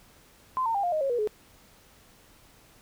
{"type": "tone with pitch steps", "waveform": "sine", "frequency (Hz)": [1032, 908.8, 800.4, 704.9, 620.8, 546.7, 481.4, 424], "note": ["C6", "A#5", "G5", "F5", "D#5", "C#5", "B4", "G#4"], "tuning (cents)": [-24, -44, 36, 16, -4, -24, -44, 36], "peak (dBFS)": -24, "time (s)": [0.57, 1.274], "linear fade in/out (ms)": 0, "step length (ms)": 88, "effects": ["pink hiss -57 dBFS RMS until 2.81 s"]}